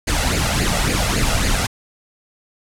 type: noise with flanger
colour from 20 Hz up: pink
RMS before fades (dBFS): -18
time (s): 0.07-1.67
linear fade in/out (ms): 10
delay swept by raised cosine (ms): 0.43 to 1.53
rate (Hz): 3.6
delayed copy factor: +0.65
effects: low-pass 10000 Hz 12 dB/octave